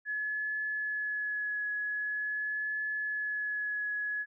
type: tone with vibrato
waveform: sine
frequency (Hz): 1700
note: G#6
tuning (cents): +40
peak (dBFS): -31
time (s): 0.05-4.26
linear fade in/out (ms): 50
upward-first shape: triangle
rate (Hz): 0.45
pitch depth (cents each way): 16
effects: none